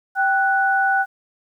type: tone pair together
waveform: sine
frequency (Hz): 779.5 / 1480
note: G5 / F#6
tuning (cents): -10 / 0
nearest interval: major seventh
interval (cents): 1110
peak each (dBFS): -18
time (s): 0.15-1.06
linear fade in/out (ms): 50
effects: 9-bit